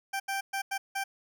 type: tone bursts at uneven times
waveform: 20% pulse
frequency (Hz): 784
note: G5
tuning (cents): 0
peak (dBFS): -25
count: 5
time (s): 0.13-0.2 / 0.28-0.41 / 0.53-0.62 / 0.71-0.78 / 0.95-1.04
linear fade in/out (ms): 10
effects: none